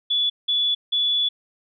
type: tone bursts at uneven times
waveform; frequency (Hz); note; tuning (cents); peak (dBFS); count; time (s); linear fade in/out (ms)
sine; 3433; A7; -43; -18; 3; 0.1-0.3 / 0.48-0.75 / 0.92-1.29; 10
effects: none